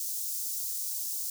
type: high-pass noise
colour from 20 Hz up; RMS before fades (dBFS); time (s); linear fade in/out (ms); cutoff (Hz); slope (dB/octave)
white; -34; 0-1.3; 2; 5400; 24
effects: none